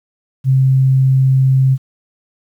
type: tone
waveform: sine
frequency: 132.5 Hz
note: C3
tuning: 22 cents sharp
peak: -8 dBFS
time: 0.44-1.78 s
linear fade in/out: 50 ms
effects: 8-bit